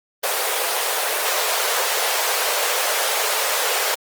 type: high-pass noise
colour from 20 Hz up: pink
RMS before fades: -21 dBFS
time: 0.23-3.95 s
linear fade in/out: 10 ms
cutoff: 440 Hz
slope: 48 dB/octave
effects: Opus 24 kbps